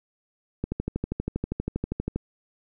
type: click train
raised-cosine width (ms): 3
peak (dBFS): -14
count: 20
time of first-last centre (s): 0.64-2.16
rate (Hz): 12.5
effects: none